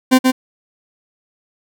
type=tone with echo; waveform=40% pulse; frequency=258.1 Hz; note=C4; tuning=23 cents flat; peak=-6 dBFS; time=0.11-0.19 s; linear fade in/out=20 ms; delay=130 ms; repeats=1; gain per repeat=-3 dB; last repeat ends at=0.32 s; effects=none